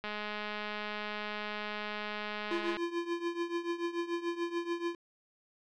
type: click train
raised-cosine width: 0.3 ms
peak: -22 dBFS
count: 574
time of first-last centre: 0.04-2.769 s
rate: 210 Hz
type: tone with tremolo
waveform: square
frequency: 342.4 Hz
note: F4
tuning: 34 cents flat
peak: -30 dBFS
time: 2.51-4.95 s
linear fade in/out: 2 ms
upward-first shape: triangle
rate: 6.9 Hz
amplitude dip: 85%
effects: low-pass 4000 Hz 12 dB/octave